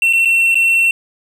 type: tone with dropouts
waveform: triangle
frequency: 2709 Hz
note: E7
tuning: 47 cents sharp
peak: -8 dBFS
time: 0.02-0.91 s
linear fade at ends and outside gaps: 2 ms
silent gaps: 0.128-0.133 / 0.25-0.255 / 0.545-0.554 s
effects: none